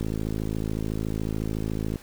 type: click train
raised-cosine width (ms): 3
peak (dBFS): -16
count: 106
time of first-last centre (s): 0.01-1.958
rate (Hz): 53.9
effects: pink hiss -49 dBFS RMS until 2.02 s